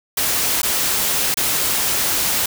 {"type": "noise with dropouts", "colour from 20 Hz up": "white", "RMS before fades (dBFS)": -19, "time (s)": [0.17, 2.46], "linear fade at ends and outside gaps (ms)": 5, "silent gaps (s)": [[0.618, 0.63], [1.343, 1.37]], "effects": []}